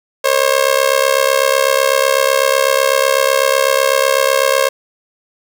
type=tone with amplitude modulation; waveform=sawtooth; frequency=538 Hz; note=C5; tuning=48 cents sharp; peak=-3 dBFS; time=0.24-4.69 s; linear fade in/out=10 ms; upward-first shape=sine; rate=68 Hz; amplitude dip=90%; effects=none